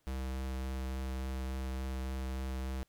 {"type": "tone with vibrato", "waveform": "square", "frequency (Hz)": 65.41, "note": "C2", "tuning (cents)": 0, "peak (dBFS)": -36, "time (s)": [0.07, 2.83], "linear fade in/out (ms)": 0, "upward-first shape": "sine", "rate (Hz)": 3.5, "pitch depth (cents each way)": 9, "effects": ["pink hiss -75 dBFS RMS until 2.88 s"]}